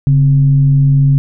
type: tone with frequency modulation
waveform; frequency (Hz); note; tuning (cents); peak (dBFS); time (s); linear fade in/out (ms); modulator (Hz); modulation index
sine; 140; C#3; +18; -6; 0.07-1.18; 0; 118; 0.29
effects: none